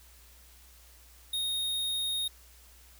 square tone, 3718 Hz, A#7, 5 cents flat, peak -30 dBFS, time 1.33-2.28 s, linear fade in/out 5 ms, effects added 60 Hz sine -56 dBFS peak until 2.99 s + white hiss -58 dBFS RMS until 2.99 s

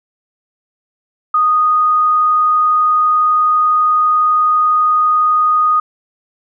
sine tone, 1239 Hz, D#6, 8 cents flat, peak -9 dBFS, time 1.34-5.8 s, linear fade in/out 5 ms, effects none

